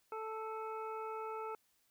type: harmonic tone with a mistuned harmonic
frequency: 439.9 Hz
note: A4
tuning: in tune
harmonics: 1 / 2 / 3 / 5 / 6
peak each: -43 / -45 / -45 / -60 / -59 dBFS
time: 0.12-1.55 s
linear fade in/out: 2 ms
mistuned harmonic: 6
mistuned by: -55 cents
effects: white hiss -75 dBFS RMS until 1.9 s